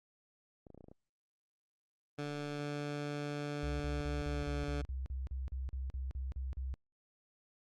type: clicks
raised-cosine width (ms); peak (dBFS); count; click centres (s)
2; -40; 8; 0.668 / 0.703 / 0.746 / 0.777 / 0.808 / 0.842 / 0.884 / 0.915
type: tone with pitch glide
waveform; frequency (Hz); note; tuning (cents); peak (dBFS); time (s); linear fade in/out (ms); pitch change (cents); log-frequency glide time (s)
15% pulse; 146 to 144.49; D3 to D3; -10 to -28; -31; 2.18-4.82; 10; -18; 4.24-4.48
type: tone bursts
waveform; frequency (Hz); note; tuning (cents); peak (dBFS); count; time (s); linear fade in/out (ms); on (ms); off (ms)
sine; 65.41; C2; 0; -36; 15; 3.63-6.74; 0; 170; 40
effects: low-pass 6000 Hz 12 dB/octave + Opus 48 kbps